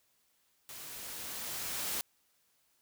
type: noise with level ramp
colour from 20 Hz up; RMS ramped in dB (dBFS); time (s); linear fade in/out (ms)
white; -47 to -35; 0.69-2.01; 0
effects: white hiss -73 dBFS RMS until 2.81 s